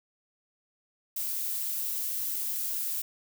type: noise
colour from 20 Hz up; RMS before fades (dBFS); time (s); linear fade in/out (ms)
violet; -32; 1.16-3.02; 5
effects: none